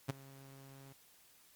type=tone with ADSR envelope; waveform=sawtooth; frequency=136.1 Hz; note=C#3; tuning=31 cents flat; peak=-28 dBFS; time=0.08-0.93 s; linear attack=18 ms; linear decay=15 ms; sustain=-22 dB; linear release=6 ms; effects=white hiss -65 dBFS RMS until 1.55 s + Opus 48 kbps